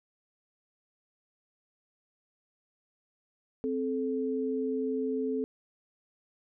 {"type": "tone pair together", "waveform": "sine", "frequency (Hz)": [261.6, 434.5], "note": ["C4", "A4"], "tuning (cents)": [0, -22], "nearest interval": "major sixth", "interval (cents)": 878, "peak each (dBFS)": [-31, -31], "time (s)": [3.64, 5.44], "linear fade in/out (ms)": 0, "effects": []}